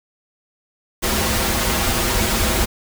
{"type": "noise with comb filter", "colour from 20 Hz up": "pink", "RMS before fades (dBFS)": -19, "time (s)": [1.02, 2.66], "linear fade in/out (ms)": 20, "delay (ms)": 6.9, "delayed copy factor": -0.75, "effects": []}